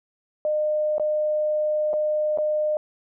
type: tone with dropouts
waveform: sine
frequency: 608 Hz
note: D#5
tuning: 40 cents flat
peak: -20 dBFS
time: 0.45-2.77 s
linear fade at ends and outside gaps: 1 ms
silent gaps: 0.982-0.997 / 1.932-1.937 / 2.375-2.385 s
effects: none